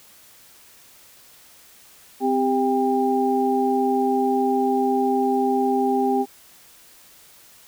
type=tone cluster; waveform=sine; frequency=258.4 / 396.8 / 798 Hz; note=C4 / G4 / G5; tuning=-21 / +21 / +31 cents; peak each=-22 dBFS; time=2.2-6.26 s; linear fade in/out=50 ms; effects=white hiss -50 dBFS RMS until 7.67 s